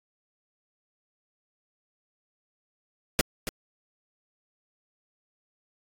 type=noise with echo; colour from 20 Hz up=pink; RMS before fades=-21 dBFS; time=3.19-3.21 s; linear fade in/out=0 ms; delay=280 ms; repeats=1; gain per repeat=-11 dB; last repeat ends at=3.49 s; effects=AAC 64 kbps